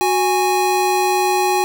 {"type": "tone pair together", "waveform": "square", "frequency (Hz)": [368.1, 826.4], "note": ["F#4", "G#5"], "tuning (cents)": [-9, -9], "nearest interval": "octave + major second", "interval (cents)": 1400, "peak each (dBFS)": [-19, -17], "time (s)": [0.01, 1.64], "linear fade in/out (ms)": 0, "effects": []}